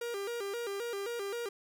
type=tone with vibrato; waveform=45% pulse; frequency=434 Hz; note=A4; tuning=24 cents flat; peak=-35 dBFS; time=0.01-1.49 s; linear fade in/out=5 ms; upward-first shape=square; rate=3.8 Hz; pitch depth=150 cents each way; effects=none